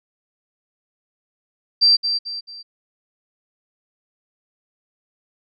sine tone with echo, 4699 Hz, D8, in tune, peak -10 dBFS, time 1.81-1.97 s, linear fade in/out 20 ms, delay 220 ms, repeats 3, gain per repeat -8 dB, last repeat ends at 2.63 s, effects none

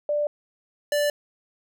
sine / square tone pair in turn, 590 / 585.9 Hz, D5 / D5, +8 / -4 cents, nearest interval unison, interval 12 cents, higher first, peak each -21 dBFS, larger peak neither, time 0.09-0.27 / 0.92-1.1 s, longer neither, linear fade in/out 2 ms, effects none

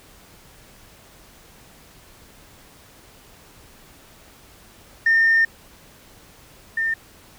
sine tone pair in turn, 1815 / 1807.4 Hz, A#6 / A6, -47 / +46 cents, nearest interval unison, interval 7 cents, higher first, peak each -12 / -19 dBFS, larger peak first, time 5.06-5.45 / 6.77-6.94 s, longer first, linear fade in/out 5 ms, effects tanh soft clip ceiling -10 dBFS + pink hiss -49 dBFS RMS until 7.38 s

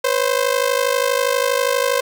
sawtooth ring-modulated tone, 520 Hz, C5, 11 cents flat, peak -9 dBFS, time 0.04-2.01 s, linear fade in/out 5 ms, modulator 26.2 Hz, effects none

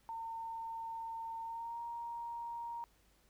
sine tone with pitch glide, 909 to 936.7 Hz, A#5 to A#5, -44 to +8 cents, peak -40 dBFS, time 0.09-2.84 s, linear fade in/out 0 ms, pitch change +52 cents, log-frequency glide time 1.43-1.8 s, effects added 50 Hz sine -70 dBFS peak until 3.29 s + pink hiss -71 dBFS RMS until 3.29 s

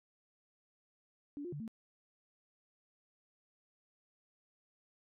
sine tone with pitch steps, 287.9 / 352.7 / 145.9 / 224 Hz, D4 / F4 / D3 / A3, -34 / +17 / -11 / +31 cents, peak -40 dBFS, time 1.37-1.678 s, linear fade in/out 0 ms, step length 77 ms, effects none

